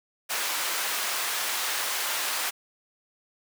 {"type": "high-pass noise", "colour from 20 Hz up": "pink", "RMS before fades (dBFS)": -29, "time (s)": [0.29, 2.51], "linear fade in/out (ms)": 20, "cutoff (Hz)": 980, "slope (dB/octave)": 12, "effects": []}